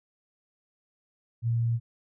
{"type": "tone", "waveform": "sine", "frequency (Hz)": 116.54, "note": "A#2", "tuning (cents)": 0, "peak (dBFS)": -23, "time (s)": [1.42, 1.8], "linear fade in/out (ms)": 50, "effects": []}